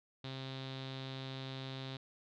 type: tone with low-pass filter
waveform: sawtooth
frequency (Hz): 132.9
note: C3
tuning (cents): +27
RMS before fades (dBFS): -44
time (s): 0.24-1.97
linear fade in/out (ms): 5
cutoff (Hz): 3800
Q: 6
effects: none